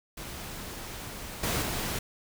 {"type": "noise with level steps", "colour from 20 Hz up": "pink", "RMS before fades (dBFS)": [-40, -29, -32], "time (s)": [0.17, 1.99], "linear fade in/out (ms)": 5, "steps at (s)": [1.43, 1.62], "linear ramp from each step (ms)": 5, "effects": []}